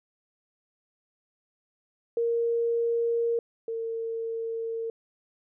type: tone pair in turn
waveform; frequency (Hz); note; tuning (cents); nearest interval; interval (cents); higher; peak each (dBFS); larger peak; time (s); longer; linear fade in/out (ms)
sine; 466.2 / 455; A#4 / A#4; 0 / -42; unison; 42; first; -23 / -29; first; 2.17-3.39 / 3.68-4.9; neither; 2
effects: none